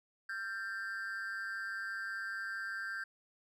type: tone with amplitude modulation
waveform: triangle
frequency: 1577 Hz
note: G6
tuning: 10 cents sharp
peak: -32 dBFS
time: 0.29-3.04 s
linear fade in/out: 5 ms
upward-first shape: sine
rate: 205 Hz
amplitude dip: 85%
effects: none